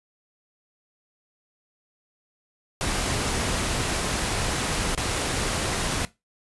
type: noise with dropouts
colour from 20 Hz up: pink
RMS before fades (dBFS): -26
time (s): 2.81-6.05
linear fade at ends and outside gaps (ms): 0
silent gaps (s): 4.949-4.976
effects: noise-tail reverb RT60 0.2 s tail -18 dB re dry + resampled to 24000 Hz